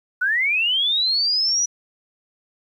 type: linear sweep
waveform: sine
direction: up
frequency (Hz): 1435 to 5920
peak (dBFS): -17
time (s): 0.21-1.66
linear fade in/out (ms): 10
effects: 9-bit